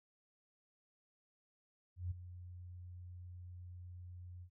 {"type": "tone with ADSR envelope", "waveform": "sine", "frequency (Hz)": 89.2, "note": "F2", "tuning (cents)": 37, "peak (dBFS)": -35, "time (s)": [1.96, 4.5], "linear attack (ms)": 150, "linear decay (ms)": 12, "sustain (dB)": -13, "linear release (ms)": 77, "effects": []}